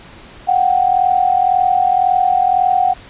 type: tone pair together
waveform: sine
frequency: 728.1 / 770 Hz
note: F#5 / G5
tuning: -28 / -31 cents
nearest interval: minor second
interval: 97 cents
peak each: -13 / -14 dBFS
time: 0.47-2.94 s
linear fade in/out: 20 ms
effects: pink hiss -39 dBFS RMS until 3.09 s + resampled to 8000 Hz